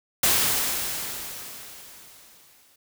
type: noise with exponential decay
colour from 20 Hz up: white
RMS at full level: -19 dBFS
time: 0.23-2.76 s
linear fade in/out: 5 ms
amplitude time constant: 550 ms
effects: none